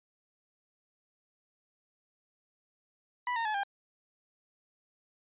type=tone with pitch steps; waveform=30% pulse; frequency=984 / 918.1 / 856.6 / 799.3 Hz; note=B5 / A#5 / A5 / G5; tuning=-7 / -27 / -47 / +33 cents; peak=-27 dBFS; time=3.27-3.634 s; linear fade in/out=2 ms; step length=91 ms; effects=resampled to 8000 Hz